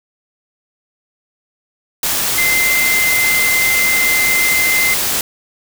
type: tone in noise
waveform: sine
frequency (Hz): 2076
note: C7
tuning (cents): -14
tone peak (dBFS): -13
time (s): 2.38-4.94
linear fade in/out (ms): 2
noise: white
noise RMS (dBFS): -17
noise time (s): 2.03-5.21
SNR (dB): +1
effects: none